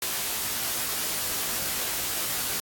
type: noise with comb filter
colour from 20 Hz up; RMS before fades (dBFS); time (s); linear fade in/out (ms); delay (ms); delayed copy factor
white; -29; 0.02-2.6; 2; 18; +0.9
effects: AAC 64 kbps